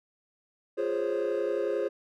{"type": "chord", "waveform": "triangle", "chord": "Db major seventh", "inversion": "first", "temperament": "equal with one note detuned", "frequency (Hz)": [349.2, 413.4, 523.3, 554.4], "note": ["F4", "Ab4", "C5", "Db5"], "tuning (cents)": [0, -8, 0, 0], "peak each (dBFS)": [-31, -28, -29, -32], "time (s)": [0.77, 1.89], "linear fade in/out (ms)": 20, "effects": ["tanh soft clip ceiling -18 dBFS"]}